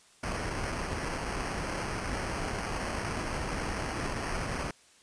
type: noise with sample-and-hold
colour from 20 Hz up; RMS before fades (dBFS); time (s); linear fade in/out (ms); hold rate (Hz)
pink; -34; 0.23-4.71; 5; 3675
effects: white hiss -60 dBFS RMS until 5.02 s + resampled to 22050 Hz